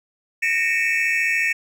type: tone cluster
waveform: triangle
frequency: 1838 / 1912 / 2233 / 2392 / 2617 Hz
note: A#6 / A#6 / C#7 / D7 / E7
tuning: -25 / +43 / +12 / +31 / -13 cents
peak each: -21 / -30 / -22 / -25 / -22 dBFS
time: 0.42-1.53 s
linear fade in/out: 10 ms
effects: none